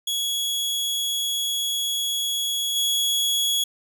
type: tone with level steps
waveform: sawtooth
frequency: 3348 Hz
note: G#7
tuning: 13 cents sharp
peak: -20 / -17 dBFS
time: 0.07-3.64 s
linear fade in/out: 5 ms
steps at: 2.75 s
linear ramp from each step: 20 ms
effects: none